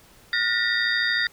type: tone cluster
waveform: sine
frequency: 1429 / 1809 / 1922 / 3679 / 4747 Hz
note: F6 / A6 / B6 / A#7 / D8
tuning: +39 / +48 / -48 / -24 / +18 cents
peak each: -29 / -25 / -25 / -28 / -30 dBFS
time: 0.33-1.27 s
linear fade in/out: 2 ms
effects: pink hiss -53 dBFS RMS until 1.32 s